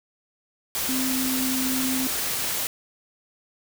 sine tone in noise, 260 Hz, C4, 11 cents flat, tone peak -25 dBFS, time 0.89-2.07 s, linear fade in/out 0 ms, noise white, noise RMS -27 dBFS, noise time 0.75-2.67 s, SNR -1 dB, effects none

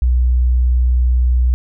sine tone, 61.74 Hz, B1, in tune, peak -10 dBFS, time 0.02-1.54 s, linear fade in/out 0 ms, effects none

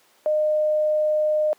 sine tone, 611 Hz, D#5, 32 cents flat, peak -17 dBFS, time 0.26-1.53 s, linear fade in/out 0 ms, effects pink hiss -58 dBFS RMS until 1.58 s + high-pass 400 Hz 12 dB/octave

